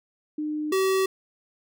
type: tone pair in turn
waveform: sine / square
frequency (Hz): 303.1 / 381.9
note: D#4 / G4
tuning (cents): -45 / -45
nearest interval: major third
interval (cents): 400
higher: second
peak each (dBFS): -26 / -21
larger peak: second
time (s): 0.38-0.72 / 0.72-1.06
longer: neither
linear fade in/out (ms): 5
effects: none